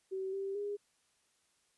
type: tone with pitch steps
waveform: sine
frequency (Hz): 381.4 / 390.9 / 408.7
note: G4 / G4 / G#4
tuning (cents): -47 / -5 / -28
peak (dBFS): -35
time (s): 0.11-0.77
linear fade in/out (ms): 20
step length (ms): 220
effects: white hiss -74 dBFS RMS until 1.77 s + resampled to 24000 Hz